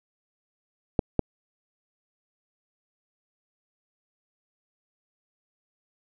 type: clicks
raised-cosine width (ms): 2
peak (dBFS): -7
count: 2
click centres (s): 0.992 / 1.193
effects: none